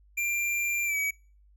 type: tone with pitch glide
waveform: square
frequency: 2377 to 2274 Hz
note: D7 to C#7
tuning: +20 to +44 cents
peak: -27 dBFS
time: 0.17-1.11 s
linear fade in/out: 10 ms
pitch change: -76 cents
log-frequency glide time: 0.85-0.97 s
effects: noise-tail reverb RT60 0.4 s tail -25 dB re dry + added 50 Hz sine -56 dBFS peak until 1.56 s